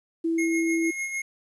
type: tone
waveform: sine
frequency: 329.6 Hz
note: E4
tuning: in tune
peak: -22 dBFS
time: 0.24-0.91 s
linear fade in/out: 10 ms
type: tone with tremolo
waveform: square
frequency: 2156 Hz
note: C#7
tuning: 49 cents flat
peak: -27 dBFS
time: 0.38-1.22 s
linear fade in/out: 5 ms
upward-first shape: sine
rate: 6.6 Hz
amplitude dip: 50%
effects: resampled to 24000 Hz + 10-bit